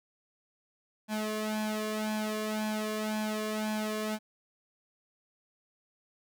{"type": "tone with flanger", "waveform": "sawtooth", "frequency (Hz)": 214.9, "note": "A3", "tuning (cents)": -41, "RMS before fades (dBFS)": -33, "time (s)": [1.08, 4.19], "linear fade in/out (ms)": 50, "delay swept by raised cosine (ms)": [1.2, 1.77], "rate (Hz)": 1.9, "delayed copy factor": 0.85, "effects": []}